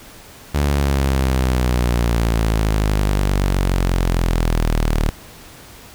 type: exponential sweep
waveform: sawtooth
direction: down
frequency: 73 to 37.46 Hz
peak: -11 dBFS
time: 0.54-5.1 s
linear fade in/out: 10 ms
effects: pink hiss -41 dBFS RMS until 5.94 s